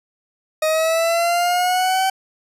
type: linear sweep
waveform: 40% pulse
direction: up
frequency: 622.3 to 768 Hz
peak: -15 dBFS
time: 0.62-2.1 s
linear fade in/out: 5 ms
effects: resampled to 32000 Hz